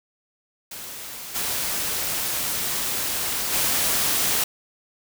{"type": "noise with level steps", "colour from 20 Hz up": "white", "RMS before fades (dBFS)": [-36, -26, -22], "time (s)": [0.71, 4.44], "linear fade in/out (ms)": 5, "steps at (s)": [1.34, 3.52], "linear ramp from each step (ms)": 20, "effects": []}